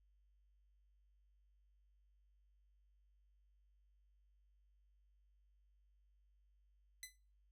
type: tone with exponential decay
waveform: 10% pulse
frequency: 2014 Hz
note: B6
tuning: 33 cents sharp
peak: -35 dBFS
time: 7.03-7.16 s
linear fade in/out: 1 ms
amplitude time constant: 28 ms
effects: noise-tail reverb RT60 0.4 s tail -22 dB re dry + added 50 Hz sine -70 dBFS peak until 7.51 s